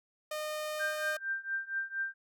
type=tone; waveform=sawtooth; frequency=611 Hz; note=D#5; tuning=32 cents flat; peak=-31 dBFS; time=0.31-1.17 s; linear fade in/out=5 ms
type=tone with tremolo; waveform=sine; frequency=1575 Hz; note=G6; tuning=8 cents sharp; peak=-29 dBFS; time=0.79-2.14 s; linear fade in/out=20 ms; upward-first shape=triangle; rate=4.3 Hz; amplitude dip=95%
effects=none